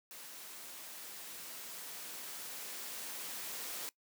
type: noise with level ramp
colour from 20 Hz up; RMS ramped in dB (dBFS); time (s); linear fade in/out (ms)
white; -50 to -42; 0.11-3.89; 0
effects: noise-tail reverb RT60 0.1 s tail -21 dB re dry + high-pass 200 Hz 12 dB/octave